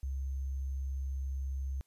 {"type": "tone with sample-and-hold", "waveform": "sine", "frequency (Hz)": 67.2, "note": "C2", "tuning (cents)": 47, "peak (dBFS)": -33, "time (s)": [0.03, 1.81], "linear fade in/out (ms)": 0, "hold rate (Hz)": 6300, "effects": ["white hiss -75 dBFS RMS until 1.86 s", "resampled to 32000 Hz"]}